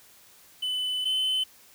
triangle tone pair in turn, 3009 / 3044 Hz, F#7 / F#7, +28 / +48 cents, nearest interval unison, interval 20 cents, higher second, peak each -25 / -22 dBFS, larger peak second, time 0.62-1.05 / 1.05-1.44 s, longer first, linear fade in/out 10 ms, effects white hiss -55 dBFS RMS until 1.74 s

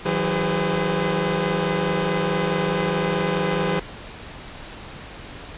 sawtooth tone cluster, 160.7 / 185.4 / 407.3 / 508 Hz, E3 / F#3 / G#4 / B4, -44 / +4 / -34 / +49 cents, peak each -22 dBFS, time 0.05-3.8 s, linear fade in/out 10 ms, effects pink hiss -38 dBFS RMS until 5.57 s + resampled to 8000 Hz

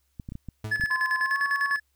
clicks, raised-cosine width 5 ms, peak -24 dBFS, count 7, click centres 0.198 / 0.289 / 0.321 / 0.354 / 0.487 / 0.798 / 0.838 s
40% pulse tone with exponential decay, 107.6 Hz, A2, 38 cents flat, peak -28 dBFS, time 0.64-0.93 s, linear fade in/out 5 ms, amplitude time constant 61 ms
triangle tone with tremolo, 1718 Hz, A6, 42 cents flat, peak -20 dBFS, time 0.71-1.8 s, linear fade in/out 10 ms, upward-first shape square, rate 10 Hz, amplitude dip 65%
sine tone with pitch glide, 1035 to 1109.3 Hz, C6 to C#6, -19 to +1 cents, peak -29 dBFS, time 0.9-1.76 s, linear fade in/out 10 ms, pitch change +120 cents, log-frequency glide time 1.21-1.4 s
effects added 68 Hz sine -70 dBFS peak until 1.95 s + white hiss -73 dBFS RMS until 1.95 s

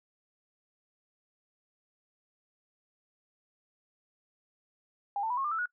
sine tone with pitch steps, 808 / 891.4 / 983.3 / 1084.8 / 1196.7 / 1320.2 / 1456.4 Hz, G#5 / A5 / B5 / C#6 / D6 / E6 / F#6, -48 / +22 / -8 / -38 / +32 / +2 / -28 cents, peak -29 dBFS, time 5.16-5.657 s, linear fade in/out 2 ms, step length 71 ms, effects noise-tail reverb RT60 0.1 s tail -22 dB re dry

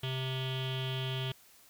square tone with low-pass filter, 130.81 Hz, C3, in tune, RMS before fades -35 dBFS, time 0.03-1.32 s, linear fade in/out 5 ms, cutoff 3200 Hz, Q 10, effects white hiss -60 dBFS RMS until 1.69 s

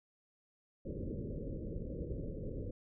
pink low-pass noise, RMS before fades -41 dBFS, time 0.85-2.71 s, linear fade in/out 5 ms, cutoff 560 Hz, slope 96 dB/octave, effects none

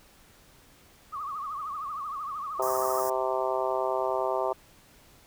sine tone with vibrato, 1174.7 Hz, D6, in tune, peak -32 dBFS, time 1.12-3.02 s, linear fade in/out 20 ms, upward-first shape triangle, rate 13 Hz, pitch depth 160 cents each way
harmonic tone, 130 Hz, C3, 11 cents flat, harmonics 3 / 4 / 5 / 6 / 7 / 8 / 9, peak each -32 / -33 / -30 / -36 / -33 / -36 / -37 dBFS, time 2.59-4.53 s, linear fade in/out 5 ms
white band-stop noise, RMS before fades -38 dBFS, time 2.62-3.1 s, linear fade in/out 5 ms, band 1900 to 5000 Hz, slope 96 dB/octave
effects pink hiss -57 dBFS RMS until 5.26 s

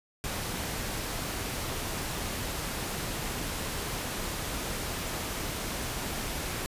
pink noise, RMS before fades -34 dBFS, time 0.24-6.66 s, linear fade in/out 0 ms, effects resampled to 32000 Hz

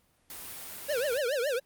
white noise, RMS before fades -42 dBFS, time 0.3-1.18 s, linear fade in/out 2 ms
square tone with vibrato, 530 Hz, C5, 22 cents sharp, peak -28 dBFS, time 0.88-1.6 s, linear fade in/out 20 ms, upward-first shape triangle, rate 7.1 Hz, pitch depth 280 cents each way
effects pink hiss -68 dBFS RMS until 1.65 s + Opus 32 kbps

